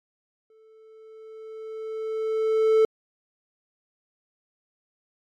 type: tone with exponential growth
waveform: triangle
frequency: 440 Hz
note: A4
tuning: in tune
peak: -12 dBFS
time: 0.5-2.85 s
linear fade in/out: 2 ms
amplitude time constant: 510 ms
effects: MP3 96 kbps